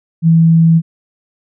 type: tone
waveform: sine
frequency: 164.2 Hz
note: E3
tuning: 6 cents flat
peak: -5 dBFS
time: 0.22-0.82 s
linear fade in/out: 50 ms
effects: none